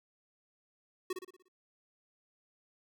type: tone with echo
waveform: square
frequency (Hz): 370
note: F#4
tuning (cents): 0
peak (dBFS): -33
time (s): 1.1-1.13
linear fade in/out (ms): 5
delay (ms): 59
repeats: 6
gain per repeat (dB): -6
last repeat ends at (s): 1.484
effects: none